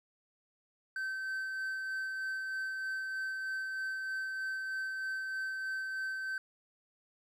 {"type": "tone with tremolo", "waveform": "triangle", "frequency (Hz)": 1544, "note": "G6", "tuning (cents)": -27, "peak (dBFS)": -32, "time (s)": [0.96, 6.38], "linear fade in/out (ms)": 2, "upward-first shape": "sine", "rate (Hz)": 3.2, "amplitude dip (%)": 25, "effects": []}